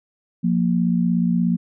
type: tone pair together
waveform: sine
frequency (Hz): 176.31 / 233.1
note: F3 / A#3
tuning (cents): +17 / 0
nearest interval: perfect fourth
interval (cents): 483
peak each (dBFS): -18 / -20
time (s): 0.43-1.57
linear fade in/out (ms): 20
effects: none